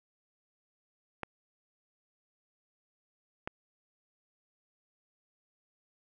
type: clicks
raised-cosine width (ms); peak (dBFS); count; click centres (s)
0.5; -20; 2; 1.233 / 3.475
effects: none